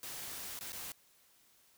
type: noise with dropouts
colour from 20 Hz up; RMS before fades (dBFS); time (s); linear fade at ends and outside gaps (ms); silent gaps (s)
white; -44; 0.03-0.92; 2; 0.591-0.609 / 0.722-0.729
effects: white hiss -67 dBFS RMS until 1.77 s